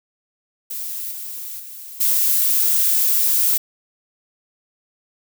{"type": "noise with level steps", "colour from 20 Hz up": "violet", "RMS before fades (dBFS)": [-28, -31, -36, -17], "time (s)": [0.7, 3.58], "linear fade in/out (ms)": 10, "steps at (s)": [1.11, 1.59, 2], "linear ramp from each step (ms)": 10, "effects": []}